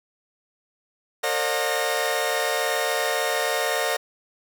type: tone cluster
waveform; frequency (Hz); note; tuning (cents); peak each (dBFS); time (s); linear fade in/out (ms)
sawtooth; 454.5 / 538 / 605 / 721 / 1856; A#4 / C5 / D#5 / F#5 / A#6; -44 / +48 / -49 / -45 / -8; -25; 1.23-3.97; 10
effects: none